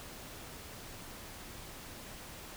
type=silence; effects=pink hiss -48 dBFS RMS until 2.56 s